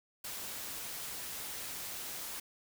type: noise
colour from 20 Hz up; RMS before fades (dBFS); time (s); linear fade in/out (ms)
white; -42; 0.24-2.4; 5
effects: none